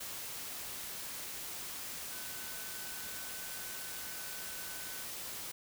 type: tone in noise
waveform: sine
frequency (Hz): 1510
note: F#6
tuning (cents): +35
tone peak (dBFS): -52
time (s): 2.11-5.04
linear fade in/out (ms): 10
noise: white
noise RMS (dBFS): -43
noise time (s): 0-5.52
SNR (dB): -12
effects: none